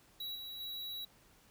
square tone with level steps, 3897 Hz, B7, 24 cents flat, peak -40 / -44 / -41 dBFS, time 0.2-1.05 s, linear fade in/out 5 ms, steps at 0.35 / 0.6 s, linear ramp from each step 5 ms, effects pink hiss -65 dBFS RMS until 1.5 s

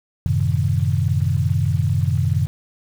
sine chord, F# diminished seventh, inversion none, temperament equal, 92.5 / 110 / 130.81 / 155.56 Hz, F#2 / A2 / C3 / Eb3, 0 / 0 / 0 / 0 cents, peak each -20 / -23 / -21 / -23 dBFS, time 0.26-2.47 s, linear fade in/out 0 ms, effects 7-bit

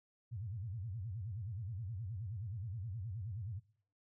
sine tone with vibrato, 103.83 Hz, G#2, in tune, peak -40 dBFS, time 0.31-3.6 s, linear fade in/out 20 ms, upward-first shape sine, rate 9.5 Hz, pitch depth 280 cents each way, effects noise-tail reverb RT60 0.5 s tail -20 dB re dry

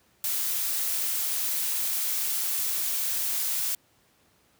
blue noise, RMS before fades -28 dBFS, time 0.24-3.75 s, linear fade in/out 2 ms, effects pink hiss -64 dBFS RMS until 4.59 s + high-pass 80 Hz 12 dB/octave

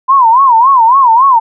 sine tone with vibrato, 996 Hz, B5, 14 cents sharp, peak -3 dBFS, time 0.08-1.4 s, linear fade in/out 20 ms, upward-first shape sine, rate 3.6 Hz, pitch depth 190 cents each way, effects none

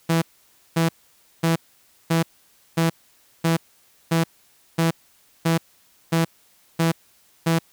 sawtooth tone bursts, 164.81 Hz, E3, in tune, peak -13 dBFS, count 12, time 0.09-7.59 s, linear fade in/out 10 ms, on 130 ms, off 540 ms, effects white hiss -58 dBFS RMS until 7.72 s

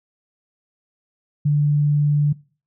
sine tone, 146.83 Hz, D3, in tune, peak -14 dBFS, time 1.45-2.33 s, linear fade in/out 10 ms, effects noise-tail reverb RT60 0.4 s tail -22 dB re dry

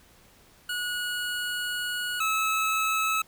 25% pulse tone pair in turn, 1456 / 1297.1 Hz, F#6 / E6, -28 / -28 cents, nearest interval major second, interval 200 cents, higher first, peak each -25 / -20 dBFS, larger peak second, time 0.69-2.2 / 2.2-3.22 s, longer first, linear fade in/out 5 ms, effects pink hiss -57 dBFS RMS until 3.27 s

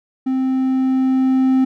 triangle tone with level ramp, 261.6 Hz, C4, in tune, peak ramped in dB -14 to -9 dBFS, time 0.26-1.65 s, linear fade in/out 10 ms, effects none

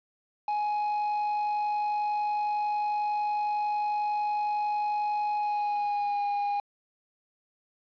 triangle tone with pitch glide, 836 to 816 Hz, G#5 to G#5, +11 to -31 cents, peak -24 dBFS, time 0.48-6.6 s, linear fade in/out 2 ms, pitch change -42 cents, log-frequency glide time 5.37-6.24 s, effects resampled to 11025 Hz + 9-bit

